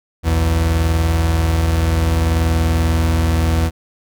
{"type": "tone pair together", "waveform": "40% pulse", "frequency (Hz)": [61.4, 81.96], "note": ["B1", "E2"], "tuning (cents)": [-9, -9], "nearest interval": "perfect fourth", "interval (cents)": 500, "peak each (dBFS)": [-21, -13], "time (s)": [0.23, 3.71], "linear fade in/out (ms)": 50, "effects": []}